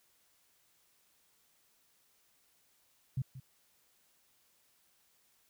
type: tone with echo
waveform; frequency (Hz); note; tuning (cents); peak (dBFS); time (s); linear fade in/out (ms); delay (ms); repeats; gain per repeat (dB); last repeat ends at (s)
sine; 131.1; C3; +4; -30; 3.17-3.22; 5; 180; 1; -14; 3.4
effects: white hiss -71 dBFS RMS until 5.49 s